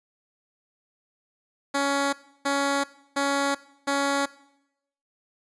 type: tone bursts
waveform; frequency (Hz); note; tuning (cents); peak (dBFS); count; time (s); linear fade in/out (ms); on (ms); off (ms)
10% pulse; 279.6; C#4; +15; -14; 4; 1.74-4.26; 10; 390; 320
effects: noise-tail reverb RT60 0.8 s tail -19 dB re dry + resampled to 22050 Hz